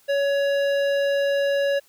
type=tone with hard clipping; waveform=triangle; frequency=561 Hz; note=C#5; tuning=21 cents sharp; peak=-21 dBFS; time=0.08-1.8 s; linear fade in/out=20 ms; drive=17 dB; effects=white hiss -58 dBFS RMS until 1.88 s